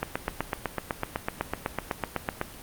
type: click train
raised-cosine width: 0.5 ms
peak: -11 dBFS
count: 20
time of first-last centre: 0.03-2.414 s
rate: 7.97 Hz
effects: pink hiss -44 dBFS RMS until 2.62 s + Opus 32 kbps